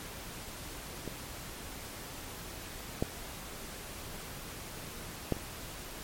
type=clicks; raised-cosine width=2 ms; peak=-24 / -15 / -15 / -29 dBFS; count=4; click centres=1.077 / 3.025 / 5.323 / 5.367 s; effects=pink hiss -44 dBFS RMS until 6.03 s + MP3 64 kbps